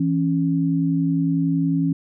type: tone pair together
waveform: sine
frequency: 164.81 / 275.7 Hz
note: E3 / C#4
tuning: 0 / -9 cents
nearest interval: major sixth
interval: 891 cents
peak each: -20 dBFS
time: 0-1.93 s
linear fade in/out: 5 ms
effects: none